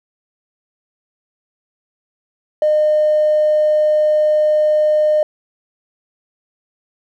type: tone with tanh clipping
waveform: triangle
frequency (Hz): 609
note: D#5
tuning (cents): -37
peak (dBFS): -10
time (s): 2.62-5.23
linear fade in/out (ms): 2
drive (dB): 1
effects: none